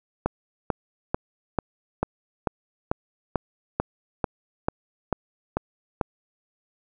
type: click train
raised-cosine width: 1 ms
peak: -8 dBFS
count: 14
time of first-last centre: 0.26-6.012 s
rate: 2.26 Hz
effects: none